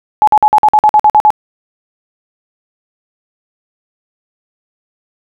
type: tone bursts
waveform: sine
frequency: 850 Hz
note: G#5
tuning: 40 cents sharp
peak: -3 dBFS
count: 11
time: 0.22-1.304 s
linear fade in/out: 0 ms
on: 54 ms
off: 49 ms
effects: none